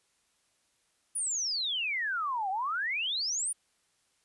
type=exponential two-way sweep; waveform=sine; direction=down then up; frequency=9956 to 740 to 9956 Hz; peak=-29 dBFS; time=1.15-3.53 s; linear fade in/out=10 ms; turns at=2.5 s; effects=white hiss -72 dBFS RMS until 4.24 s + resampled to 24000 Hz